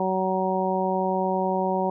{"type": "harmonic tone", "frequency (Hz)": 187.9, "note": "F#3", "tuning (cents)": 27, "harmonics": [1, 2, 3, 4, 5], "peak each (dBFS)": [-28, -28, -28, -28, -28], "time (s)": [0, 1.9], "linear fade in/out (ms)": 2, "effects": []}